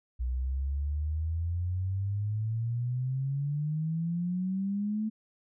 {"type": "exponential sweep", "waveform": "sine", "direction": "up", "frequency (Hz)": [60.6, 220], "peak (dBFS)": -28, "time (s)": [0.19, 5.1], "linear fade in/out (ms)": 20, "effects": []}